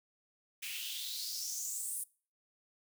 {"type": "noise with high-pass filter sweep", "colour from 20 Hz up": "white", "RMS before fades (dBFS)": -40, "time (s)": [0.62, 2.04], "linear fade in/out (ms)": 10, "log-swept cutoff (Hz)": [2400, 10000], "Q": 5.1, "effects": ["noise-tail reverb RT60 0.4 s tail -23 dB re dry"]}